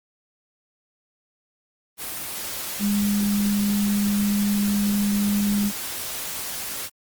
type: tone in noise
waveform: sine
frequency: 204.2 Hz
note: G#3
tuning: 29 cents flat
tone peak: -19 dBFS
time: 2.79-5.72 s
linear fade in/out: 50 ms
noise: white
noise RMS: -31 dBFS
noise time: 1.97-6.9 s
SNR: +9 dB
effects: Opus 24 kbps